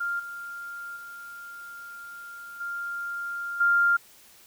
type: tone with level steps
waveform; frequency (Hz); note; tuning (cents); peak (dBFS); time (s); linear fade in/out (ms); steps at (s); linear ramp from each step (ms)
sine; 1396.9; F6; 0; -26 / -35 / -39 / -30 / -18; 0-3.97; 10; 0.19 / 0.96 / 2.6 / 3.6; 10
effects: white hiss -54 dBFS RMS until 4.46 s